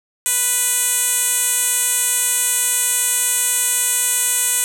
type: tone with band-pass filter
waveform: 10% pulse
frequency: 493.9 Hz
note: B4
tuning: in tune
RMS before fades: -18 dBFS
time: 0.26-4.64 s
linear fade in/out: 0 ms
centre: 9600 Hz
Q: 6.3
effects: none